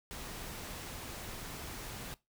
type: noise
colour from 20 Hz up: pink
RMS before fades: -44 dBFS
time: 0.11-2.14 s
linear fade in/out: 0 ms
effects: noise-tail reverb RT60 0.2 s tail -19 dB re dry